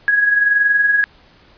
sine tone with amplitude modulation, 1661.2 Hz, G#6, in tune, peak -9 dBFS, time 0.08-1.04 s, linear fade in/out 0 ms, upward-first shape sine, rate 21 Hz, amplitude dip 50%, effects pink hiss -49 dBFS RMS until 1.57 s + resampled to 11025 Hz

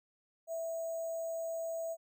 sine tone with sample-and-hold, 658 Hz, E5, 3 cents flat, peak -35 dBFS, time 0.47-1.97 s, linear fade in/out 50 ms, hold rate 7350 Hz, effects none

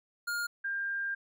square / sine tone pair in turn, 1416 / 1598.1 Hz, F6 / G6, +23 / +33 cents, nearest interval major second, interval 210 cents, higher second, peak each -32 / -31 dBFS, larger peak second, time 0.27-0.47 / 0.64-1.15 s, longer second, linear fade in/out 10 ms, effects none

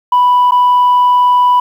sine tone with dropouts, 987.8 Hz, B5, in tune, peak -4 dBFS, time 0.12-1.6 s, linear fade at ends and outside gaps 5 ms, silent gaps 0.51-0.519 s, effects tanh soft clip ceiling -4 dBFS + 7-bit

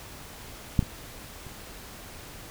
clicks, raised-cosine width 5 ms, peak -7 / -21 / -29 dBFS, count 3, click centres 0.792 / 0.827 / 1.467 s, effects pink hiss -44 dBFS RMS until 2.5 s

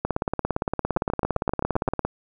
two click trains, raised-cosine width 1 ms, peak -9 / -10 dBFS, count 36 / 8, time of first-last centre 0.05-2.05 / 0.97-1.886 s, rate 17.5 / 7.64 Hz, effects none

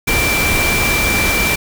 sine tone in noise, 2349 Hz, D7, in tune, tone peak -16 dBFS, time 0.07-1.56 s, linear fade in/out 10 ms, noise pink, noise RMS -17 dBFS, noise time 0.07-1.56 s, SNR -2 dB, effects none

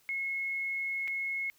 sine tone with dropouts, 2174 Hz, C#7, 34 cents flat, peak -31 dBFS, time 0.09-1.5 s, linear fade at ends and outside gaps 0 ms, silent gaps 1.076-1.08 s, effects white hiss -66 dBFS RMS until 1.58 s

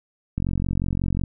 click train, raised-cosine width 5 ms, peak -12 dBFS, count 40, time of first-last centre 0.38-1.237 s, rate 45.5 Hz, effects none

